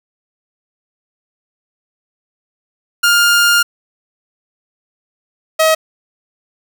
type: tone pair in turn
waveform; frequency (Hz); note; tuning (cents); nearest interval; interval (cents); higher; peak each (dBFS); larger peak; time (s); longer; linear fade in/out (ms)
sawtooth; 1408 / 636.1; F6 / D#5; +14 / +38; octave + major second; 1376; first; -5; neither; 3.03-3.63 / 5.59-5.75; first; 10
effects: none